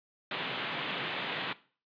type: band-pass noise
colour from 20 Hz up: white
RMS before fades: -36 dBFS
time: 0.31-1.53 s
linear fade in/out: 2 ms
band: 120 to 3600 Hz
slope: 48 dB/octave
effects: noise-tail reverb RT60 0.4 s tail -18 dB re dry + resampled to 11025 Hz